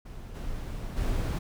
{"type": "noise with level steps", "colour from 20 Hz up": "brown", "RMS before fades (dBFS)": [-41, -35, -28], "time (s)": [0.05, 1.39], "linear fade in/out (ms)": 10, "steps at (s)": [0.34, 0.96], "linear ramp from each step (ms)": 20, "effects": []}